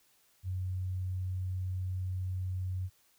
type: tone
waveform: sine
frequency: 92.5 Hz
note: F#2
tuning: in tune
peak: -32 dBFS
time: 0.43-2.9 s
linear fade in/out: 50 ms
effects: white hiss -68 dBFS RMS until 3.18 s